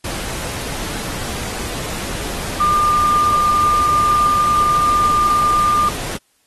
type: tone in noise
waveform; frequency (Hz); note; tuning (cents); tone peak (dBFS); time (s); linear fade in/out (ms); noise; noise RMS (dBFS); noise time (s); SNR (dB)
sine; 1200; D6; +37; -12; 2.6-5.89; 5; pink; -26; 0.04-6.17; +11
effects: white hiss -61 dBFS RMS until 6.46 s + AAC 32 kbps